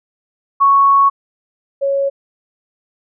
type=tone pair in turn; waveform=sine; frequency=1108.7 / 553.4 Hz; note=C#6 / C#5; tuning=0 / -3 cents; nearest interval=octave; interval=1203 cents; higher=first; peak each=-7 / -13 dBFS; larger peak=first; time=0.6-1.1 / 1.81-2.1 s; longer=first; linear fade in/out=20 ms; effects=none